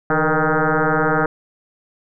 sine tone with frequency modulation, 476 Hz, A#4, 36 cents sharp, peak -14 dBFS, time 0.1-1.26 s, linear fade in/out 2 ms, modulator 156 Hz, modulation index 7.1, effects none

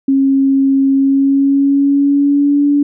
sine tone with pitch glide, 271.5 to 287.5 Hz, C#4 to D4, -36 to -37 cents, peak -8 dBFS, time 0.08-2.83 s, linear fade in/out 5 ms, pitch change +99 cents, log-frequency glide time 0.93-2.65 s, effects none

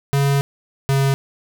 square tone pair in turn, 139.7 / 136.9 Hz, C#3 / C#3, +14 / -21 cents, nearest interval unison, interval 35 cents, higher first, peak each -15 dBFS, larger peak neither, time 0.13-0.41 / 0.89-1.14 s, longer first, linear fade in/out 0 ms, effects none

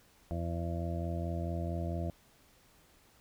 harmonic tone, 84.5 Hz, E2, 43 cents sharp, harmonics 1 / 2 / 3 / 4 / 6 / 7 / 8, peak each -35 / -39 / -46 / -43 / -49 / -45 / -43 dBFS, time 0.31-2.1 s, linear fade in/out 0 ms, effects pink hiss -64 dBFS RMS until 3.2 s

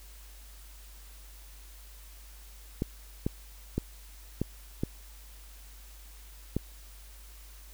clicks, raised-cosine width 3 ms, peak -15 dBFS, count 6, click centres 2.821 / 3.265 / 3.78 / 4.416 / 4.835 / 6.566 s, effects added 50 Hz sine -48 dBFS peak until 7.73 s + white hiss -55 dBFS RMS until 7.73 s

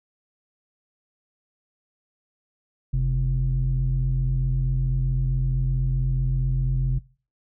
sine tone pair together, 46.25 / 130.81 Hz, F#1 / C3, 0 / 0 cents, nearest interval octave + tritone, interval 1800 cents, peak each -21 dBFS, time 2.93-6.99 s, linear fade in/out 10 ms, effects noise-tail reverb RT60 0.4 s tail -23 dB re dry + tanh soft clip ceiling -15 dBFS

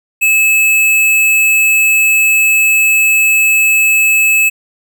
square tone, 2600 Hz, E7, 24 cents flat, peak -8 dBFS, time 0.21-4.5 s, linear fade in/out 20 ms, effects none

